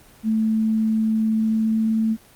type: tone with pitch glide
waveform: sine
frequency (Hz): 220 to 221.5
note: A3 to A3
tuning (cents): 0 to +12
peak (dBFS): -17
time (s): 0.23-2.17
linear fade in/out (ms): 50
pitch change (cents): +12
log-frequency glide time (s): 1.36-1.94
effects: pink hiss -50 dBFS RMS until 2.35 s + Opus 24 kbps